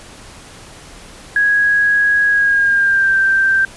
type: tone with pitch glide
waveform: sine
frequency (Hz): 1657 to 1569.4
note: G#6 to G6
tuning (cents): -4 to +2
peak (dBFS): -10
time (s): 1.36-3.65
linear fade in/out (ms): 2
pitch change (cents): -94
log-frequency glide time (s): 2.28-3.16
effects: pink hiss -38 dBFS RMS until 3.76 s + resampled to 24000 Hz